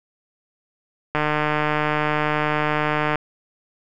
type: click train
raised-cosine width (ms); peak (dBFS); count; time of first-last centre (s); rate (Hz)
0.5; -6; 304; 1.15-3.157; 151
effects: none